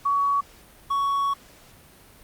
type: tone pair in turn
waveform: sine / triangle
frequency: 1126 / 1116.3 Hz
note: C#6 / C#6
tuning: +27 / +12 cents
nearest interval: unison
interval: 15 cents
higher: first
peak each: -19 dBFS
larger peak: neither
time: 0.05-0.41 / 0.9-1.34 s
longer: second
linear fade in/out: 10 ms
effects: pink hiss -51 dBFS RMS until 2.23 s + Opus 48 kbps